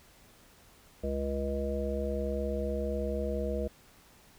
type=harmonic tone with a mistuned harmonic; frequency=69.1 Hz; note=C#2; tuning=5 cents flat; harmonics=1 / 3 / 5 / 7 / 9; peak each=-34 / -37 / -40 / -35 / -37 dBFS; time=1.03-3.68 s; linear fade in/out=10 ms; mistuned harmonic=1; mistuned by=-21 cents; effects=pink hiss -59 dBFS RMS until 4.38 s